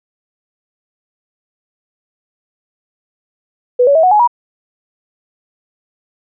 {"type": "tone with pitch steps", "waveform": "sine", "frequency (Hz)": [493.9, 564.1, 644.2, 735.8, 840.3, 959.7], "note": ["B4", "C#5", "E5", "F#5", "G#5", "B5"], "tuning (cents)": [0, 30, -40, -10, 20, -50], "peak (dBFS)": -6, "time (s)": [3.79, 4.276], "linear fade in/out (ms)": 10, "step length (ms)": 81, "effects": []}